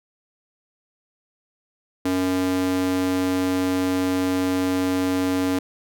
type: tone with high-pass filter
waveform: square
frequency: 92.5 Hz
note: F#2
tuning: in tune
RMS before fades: -22 dBFS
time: 2.05-5.59 s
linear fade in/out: 5 ms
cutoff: 260 Hz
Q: 2.2
effects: none